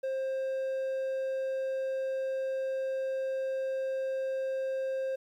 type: tone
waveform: triangle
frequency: 530 Hz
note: C5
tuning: 22 cents sharp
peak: -28 dBFS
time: 0.03-5.16 s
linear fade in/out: 10 ms
effects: 11-bit